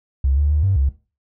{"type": "tone with pitch steps", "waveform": "triangle", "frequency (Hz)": [67.5, 72.8, 74.9, 97, 68.5], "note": ["C#2", "D2", "D2", "G2", "C#2"], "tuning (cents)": [-45, -15, 35, -18, -20], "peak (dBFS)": -10, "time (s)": [0.24, 0.89], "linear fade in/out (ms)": 5, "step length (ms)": 130, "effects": ["noise-tail reverb RT60 0.3 s tail -18 dB re dry", "tanh soft clip ceiling -12 dBFS"]}